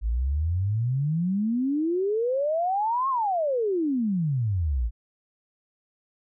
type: exponential two-way sweep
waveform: sine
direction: up then down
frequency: 52.1 to 1100 to 52.1 Hz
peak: -22 dBFS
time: 0.01-4.91 s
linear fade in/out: 50 ms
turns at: 3.09 s
effects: none